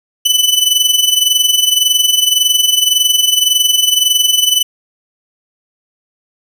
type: tone with amplitude modulation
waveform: sawtooth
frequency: 2994 Hz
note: F#7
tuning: 20 cents sharp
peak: -3 dBFS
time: 0.25-4.63 s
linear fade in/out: 10 ms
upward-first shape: sine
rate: 21.8 Hz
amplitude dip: 70%
effects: none